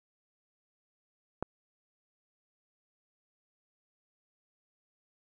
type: click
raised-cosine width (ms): 1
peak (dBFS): -18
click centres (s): 1.426
effects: none